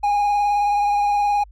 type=tone with vibrato; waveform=triangle; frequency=820 Hz; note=G#5; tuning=22 cents flat; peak=-14 dBFS; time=0.03-1.44 s; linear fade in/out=10 ms; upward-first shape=triangle; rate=19 Hz; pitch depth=27 cents each way; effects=added 50 Hz sine -42 dBFS peak until 1.51 s